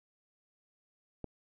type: click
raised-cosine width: 2 ms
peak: -26 dBFS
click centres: 1.243 s
effects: none